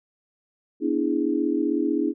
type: chord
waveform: sine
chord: E dominant seventh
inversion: second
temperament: equal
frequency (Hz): 246.9 / 293.7 / 329.6 / 415.3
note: B3 / D4 / E4 / G#4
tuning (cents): 0 / 0 / 0 / 0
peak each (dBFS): -29 / -24 / -25 / -29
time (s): 0.8-2.14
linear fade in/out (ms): 50
effects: none

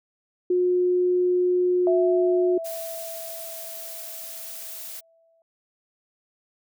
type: tone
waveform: sine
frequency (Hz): 360.2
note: F#4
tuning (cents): -46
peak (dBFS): -18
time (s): 0.5-2.58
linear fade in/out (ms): 5
type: tone with exponential decay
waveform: sine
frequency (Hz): 659.3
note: E5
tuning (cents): 0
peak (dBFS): -21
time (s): 1.87-5.42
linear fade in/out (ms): 1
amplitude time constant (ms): 770
type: noise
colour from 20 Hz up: blue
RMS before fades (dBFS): -37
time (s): 2.64-5.01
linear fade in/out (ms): 20
effects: none

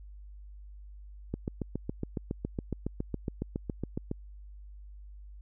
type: click train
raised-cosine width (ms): 3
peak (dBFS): -19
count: 21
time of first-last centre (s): 1.34-4.114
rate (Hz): 7.21
effects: added 50 Hz sine -45 dBFS peak until 5.41 s

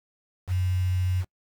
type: tone with quantisation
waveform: sine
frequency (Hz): 91.4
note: F#2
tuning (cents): -21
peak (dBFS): -22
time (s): 0.47-1.25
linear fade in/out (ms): 50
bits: 7
effects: noise-tail reverb RT60 0.1 s tail -26 dB re dry

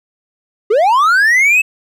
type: linear sweep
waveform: triangle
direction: up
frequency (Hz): 386.3 to 2637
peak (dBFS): -6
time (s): 0.7-1.62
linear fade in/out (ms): 10
effects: none

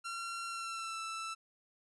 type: tone with pitch glide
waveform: sawtooth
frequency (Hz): 1368 to 1325.2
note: F6 to E6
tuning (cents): -36 to +9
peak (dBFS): -35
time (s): 0.04-1.35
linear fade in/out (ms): 20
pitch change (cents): -55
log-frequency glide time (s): 0.48-1
effects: resampled to 24000 Hz

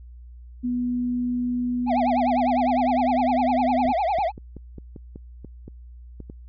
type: tone with pitch glide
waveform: sine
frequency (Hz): 245.8 to 251.4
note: B3 to B3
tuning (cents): -8 to +31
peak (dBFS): -22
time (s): 0.63-3.93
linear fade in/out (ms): 20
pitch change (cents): +39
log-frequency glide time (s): 1.83-2.8
type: tone with vibrato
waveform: triangle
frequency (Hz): 740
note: F#5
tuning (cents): 0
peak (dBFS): -18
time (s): 1.86-4.32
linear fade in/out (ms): 50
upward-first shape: triangle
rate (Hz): 9.9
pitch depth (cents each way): 290
type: clicks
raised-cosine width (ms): 3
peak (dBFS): -25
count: 12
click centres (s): 3.855 / 3.889 / 4.186 / 4.379 / 4.567 / 4.783 / 4.962 / 5.159 / 5.447 / 5.68 / 6.203 / 6.299
effects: added 60 Hz sine -40 dBFS peak until 6.48 s + resampled to 11025 Hz

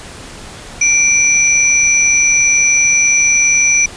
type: tone pair together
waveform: sine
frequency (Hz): 2349 / 5919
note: D7 / F#8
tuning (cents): 0 / 0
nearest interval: octave + major third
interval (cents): 1600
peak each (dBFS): -11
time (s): 0.81-3.86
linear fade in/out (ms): 5
effects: pink hiss -32 dBFS RMS until 3.96 s + resampled to 22050 Hz

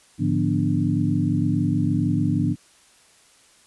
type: tone cluster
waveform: sine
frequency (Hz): 106.2 / 148.1 / 174.6 / 245.4 / 294.5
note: G#2 / D3 / F3 / B3 / D4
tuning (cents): +39 / +15 / 0 / -11 / +5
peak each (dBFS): -25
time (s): 0.18-2.56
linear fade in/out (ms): 50
effects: white hiss -55 dBFS RMS until 3.66 s + resampled to 24000 Hz

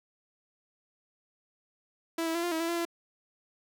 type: tone with pitch steps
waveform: sawtooth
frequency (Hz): 330.5 / 326.4 / 339.7 / 349.3 / 322.2 / 333.1 / 341.4 / 338.9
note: E4 / E4 / F4 / F4 / E4 / E4 / F4 / E4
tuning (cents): +5 / -17 / -48 / 0 / -39 / +18 / -39 / +48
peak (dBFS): -25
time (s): 2.18-2.852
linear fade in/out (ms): 5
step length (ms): 84
effects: none

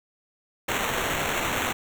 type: noise with sample-and-hold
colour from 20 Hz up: white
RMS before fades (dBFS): -27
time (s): 0.68-1.73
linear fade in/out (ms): 10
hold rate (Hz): 4900
effects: none

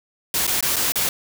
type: noise with dropouts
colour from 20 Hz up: white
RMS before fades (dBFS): -21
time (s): 0.34-1.09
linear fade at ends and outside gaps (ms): 2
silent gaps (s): 0.468-0.476 / 0.608-0.626 / 0.76-0.765 / 0.921-0.957
effects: none

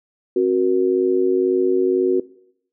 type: tone with amplitude modulation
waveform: sine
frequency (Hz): 369.9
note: F#4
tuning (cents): 0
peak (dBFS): -10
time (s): 0.36-2.2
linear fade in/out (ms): 5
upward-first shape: sine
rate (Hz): 102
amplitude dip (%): 80
effects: noise-tail reverb RT60 0.7 s tail -20 dB re dry

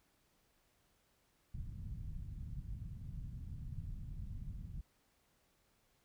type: low-pass noise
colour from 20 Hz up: pink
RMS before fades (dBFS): -45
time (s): 1.54-4.81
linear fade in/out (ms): 5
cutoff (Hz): 160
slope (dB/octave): 24
effects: pink hiss -75 dBFS RMS until 6.04 s

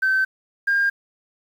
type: tone pair in turn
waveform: sine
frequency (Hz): 1541 / 1608.6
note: G6 / G6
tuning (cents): -30 / +44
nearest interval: minor second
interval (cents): 74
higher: second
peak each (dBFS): -15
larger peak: neither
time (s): 0.02-0.25 / 0.67-0.9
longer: neither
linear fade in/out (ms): 10
effects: tanh soft clip ceiling -13 dBFS + 8-bit

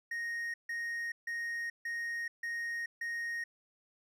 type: tone bursts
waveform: triangle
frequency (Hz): 1864.7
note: A#6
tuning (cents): 0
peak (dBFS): -33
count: 6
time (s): 0.11-3.44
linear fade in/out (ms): 5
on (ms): 430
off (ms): 150
effects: none

